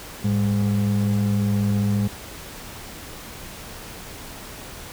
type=ring-modulated tone; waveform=triangle; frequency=154.3 Hz; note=D#3; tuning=14 cents flat; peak=-13 dBFS; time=0.24-2.08 s; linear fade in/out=10 ms; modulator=47.3 Hz; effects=pink hiss -38 dBFS RMS until 4.92 s